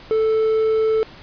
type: tone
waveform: triangle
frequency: 440 Hz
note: A4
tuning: in tune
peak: -13 dBFS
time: 0.11-1.03 s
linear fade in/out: 0 ms
effects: pink hiss -42 dBFS RMS until 1.22 s + resampled to 11025 Hz